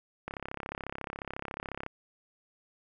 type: click train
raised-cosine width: 0.5 ms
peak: -21 dBFS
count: 55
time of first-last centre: 0.28-1.864 s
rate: 34.1 Hz
effects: none